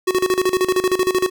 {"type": "tone with tremolo", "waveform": "square", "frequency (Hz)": 370, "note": "F#4", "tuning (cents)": 0, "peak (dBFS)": -14, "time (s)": [0.07, 1.3], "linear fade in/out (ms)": 10, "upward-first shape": "square", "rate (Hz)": 13, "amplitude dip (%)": 80, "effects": []}